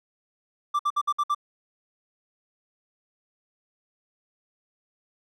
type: tone bursts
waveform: triangle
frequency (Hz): 1174.7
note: D6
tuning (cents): 0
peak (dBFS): -19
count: 6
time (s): 0.74-1.348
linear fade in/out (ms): 10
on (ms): 53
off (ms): 58
effects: none